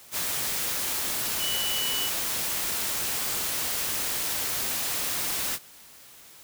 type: tone in noise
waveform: sine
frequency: 2960 Hz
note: F#7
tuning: in tune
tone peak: -29 dBFS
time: 1.38-2.11 s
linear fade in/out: 50 ms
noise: white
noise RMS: -29 dBFS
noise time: 0.11-5.59 s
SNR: -3 dB
effects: white hiss -50 dBFS RMS until 6.43 s